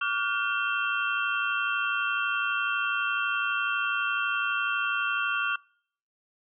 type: tone cluster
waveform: sine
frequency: 1152 / 1418 / 1530 / 2703 / 3169 Hz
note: D6 / F6 / G6 / E7 / G7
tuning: -34 / +26 / -42 / +43 / +18 cents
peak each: -31 / -29 / -35 / -32 / -38 dBFS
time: 0.01-5.56 s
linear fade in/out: 5 ms
effects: noise-tail reverb RT60 0.6 s tail -26 dB re dry